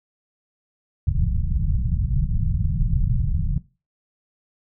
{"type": "low-pass noise", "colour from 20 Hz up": "pink", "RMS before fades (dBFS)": -21, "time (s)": [1.07, 3.58], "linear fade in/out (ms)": 5, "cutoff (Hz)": 170, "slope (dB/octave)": 48, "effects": ["noise-tail reverb RT60 0.3 s tail -18 dB re dry"]}